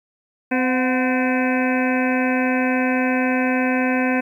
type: harmonic tone with a mistuned harmonic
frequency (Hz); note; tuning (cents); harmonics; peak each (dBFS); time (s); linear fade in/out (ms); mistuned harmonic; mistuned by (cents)
256.3; C4; -36; 1 / 2 / 3 / 4 / 6 / 7 / 8 / 9 / 10; -19 / -25 / -27 / -31 / -27 / -30 / -33 / -32 / -29; 0.51-4.21; 10; 3; -61
effects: 9-bit